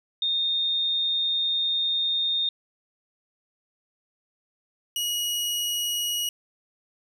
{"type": "tone pair in turn", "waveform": ["sine", "sawtooth"], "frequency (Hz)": [3665, 2902], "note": ["A#7", "F#7"], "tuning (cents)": [-30, -34], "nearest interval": "major third", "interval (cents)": 404, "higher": "first", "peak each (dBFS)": -22, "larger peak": "neither", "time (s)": [[0.22, 2.49], [4.96, 6.29]], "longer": "first", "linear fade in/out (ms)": 2, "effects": []}